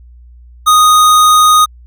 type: tone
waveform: square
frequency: 1242 Hz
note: D#6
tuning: 3 cents flat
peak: -5 dBFS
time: 0.66-1.66 s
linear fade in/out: 20 ms
effects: added 60 Hz sine -35 dBFS peak until 1.86 s